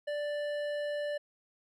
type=tone with hard clipping; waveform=sine; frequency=587.3 Hz; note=D5; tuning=in tune; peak=-34 dBFS; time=0.07-1.18 s; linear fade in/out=10 ms; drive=11 dB; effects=none